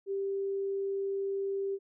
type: tone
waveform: sine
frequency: 393 Hz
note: G4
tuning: 4 cents sharp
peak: -30 dBFS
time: 0.06-1.79 s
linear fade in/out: 50 ms
effects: none